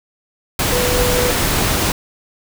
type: tone in noise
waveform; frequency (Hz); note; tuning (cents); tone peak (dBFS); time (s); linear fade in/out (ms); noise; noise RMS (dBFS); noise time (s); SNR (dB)
sine; 493.9; B4; 0; -18; 0.72-1.31; 2; pink; -17; 0.59-1.92; -4
effects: none